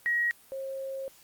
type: tone pair in turn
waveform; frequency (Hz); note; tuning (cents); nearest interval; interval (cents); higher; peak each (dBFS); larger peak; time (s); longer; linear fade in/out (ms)
sine; 1899 / 537.5; A#6 / C5; +32 / +47; octave + minor seventh; 2185; first; -24 / -33; first; 0.06-0.31 / 0.52-1.08; second; 0
effects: white hiss -57 dBFS RMS until 1.23 s + Opus 32 kbps